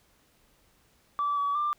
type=tone with pitch steps; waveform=sine; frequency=1158 / 1140 / 1187 Hz; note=D6 / C#6 / D6; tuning=-25 / +48 / +18 cents; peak=-24 dBFS; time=1.19-1.73 s; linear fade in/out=0 ms; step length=180 ms; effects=tanh soft clip ceiling -21 dBFS + pink hiss -65 dBFS RMS until 1.78 s